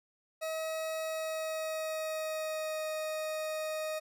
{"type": "tone with pitch glide", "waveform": "40% pulse", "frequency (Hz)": [638, 623.8], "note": ["D#5", "D#5"], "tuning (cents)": [43, 4], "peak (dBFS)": -33, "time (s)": [0.41, 4], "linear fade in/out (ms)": 20, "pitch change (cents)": -39, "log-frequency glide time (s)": [1.04, 2.88], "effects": []}